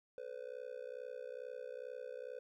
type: tone with amplitude modulation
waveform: triangle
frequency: 502 Hz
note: B4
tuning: 28 cents sharp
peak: -38 dBFS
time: 0.18-2.39 s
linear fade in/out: 0 ms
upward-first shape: sine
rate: 62.3 Hz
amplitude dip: 100%
effects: none